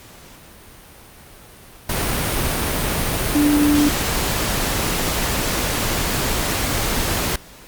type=tone in noise; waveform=sine; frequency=293.7 Hz; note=D4; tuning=in tune; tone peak=-13 dBFS; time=3.35-3.89 s; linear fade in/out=5 ms; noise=pink; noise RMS=-21 dBFS; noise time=1.89-7.36 s; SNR=+5 dB; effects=pink hiss -43 dBFS RMS until 7.67 s + Opus 48 kbps